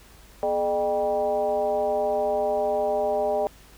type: tone with frequency modulation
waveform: sine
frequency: 606 Hz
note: D#5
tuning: 46 cents flat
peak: -21 dBFS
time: 0.43-3.47 s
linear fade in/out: 0 ms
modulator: 181 Hz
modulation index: 1.1
effects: added 50 Hz sine -51 dBFS peak until 3.77 s + pink hiss -52 dBFS RMS until 3.77 s